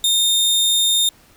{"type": "tone", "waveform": "sawtooth", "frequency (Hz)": 3652, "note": "A#7", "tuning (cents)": -36, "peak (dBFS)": -11, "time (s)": [0.04, 1.09], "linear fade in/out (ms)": 2, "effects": ["pink hiss -51 dBFS RMS until 1.36 s"]}